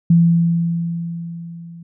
sine tone with level ramp, 168.8 Hz, E3, 41 cents sharp, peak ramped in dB -7 to -34 dBFS, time 0.1-1.83 s, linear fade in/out 5 ms, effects none

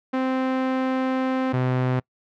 sawtooth tone pair in turn, 260.5 / 127.57 Hz, C4 / C3, -7 / -43 cents, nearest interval octave, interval 1236 cents, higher first, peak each -17 / -16 dBFS, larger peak second, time 0.13-1.53 / 1.53-2 s, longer first, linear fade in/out 10 ms, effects noise-tail reverb RT60 0.1 s tail -25 dB re dry + low-pass 2000 Hz 12 dB/octave

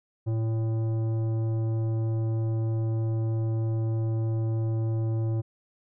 sine tone with tanh clipping, 112.1 Hz, A2, 33 cents sharp, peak -26 dBFS, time 0.26-5.42 s, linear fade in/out 20 ms, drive 12 dB, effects none

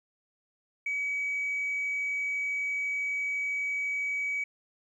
sine tone, 2273 Hz, C#7, 43 cents sharp, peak -27 dBFS, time 0.86-4.44 s, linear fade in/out 5 ms, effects tanh soft clip ceiling -25 dBFS + 11-bit

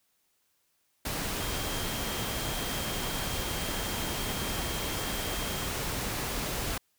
sine tone in noise, 3204 Hz, G7, 37 cents sharp, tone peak -42 dBFS, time 1.4-5.67 s, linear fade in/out 5 ms, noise pink, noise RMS -33 dBFS, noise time 1.05-6.78 s, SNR -12 dB, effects white hiss -73 dBFS RMS until 6.98 s

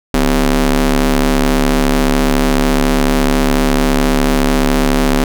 sawtooth ring-modulated tone, 143.9 Hz, D3, 35 cents flat, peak -3 dBFS, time 0.14-5.24 s, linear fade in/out 2 ms, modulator 109 Hz, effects none

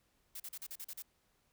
blue noise bursts, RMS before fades -45 dBFS, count 8, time 0.35-1.023 s, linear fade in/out 5 ms, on 50 ms, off 39 ms, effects pink hiss -75 dBFS RMS until 1.52 s

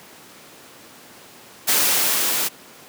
white noise with level ramp, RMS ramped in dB -17 to -22 dBFS, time 1.67-2.49 s, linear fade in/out 20 ms, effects pink hiss -44 dBFS RMS until 2.88 s + high-pass 200 Hz 12 dB/octave

